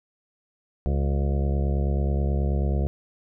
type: harmonic tone with a mistuned harmonic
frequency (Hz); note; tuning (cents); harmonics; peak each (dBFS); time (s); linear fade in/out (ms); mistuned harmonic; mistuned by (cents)
69.3; C#2; 0; 1 / 2 / 3 / 5 / 6 / 7 / 8 / 9 / 10; -22 / -28 / -32 / -36 / -38 / -39 / -40 / -41 / -42; 0.86-2.87; 0; 10; +42
effects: none